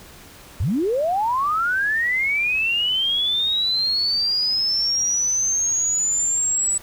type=linear sweep; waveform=sine; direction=up; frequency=64.1 to 7920 Hz; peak=-18 dBFS; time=0.6-6.78 s; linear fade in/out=5 ms; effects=pink hiss -44 dBFS RMS until 6.82 s